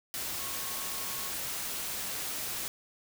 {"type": "tone in noise", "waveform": "sine", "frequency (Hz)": 1094, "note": "C#6", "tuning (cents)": -23, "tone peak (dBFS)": -47, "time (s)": [0.39, 1.3], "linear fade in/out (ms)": 0, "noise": "white", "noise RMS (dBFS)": -36, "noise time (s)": [0.14, 2.68], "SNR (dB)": -14, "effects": []}